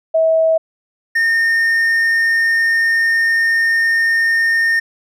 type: tone pair in turn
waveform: sine / triangle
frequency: 646 / 1827.2 Hz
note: E5 / A#6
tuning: -35 / -35 cents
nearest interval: octave + tritone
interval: 1800 cents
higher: second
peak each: -10 dBFS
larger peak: neither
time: 0.14-0.58 / 1.15-4.8 s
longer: second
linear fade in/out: 10 ms
effects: none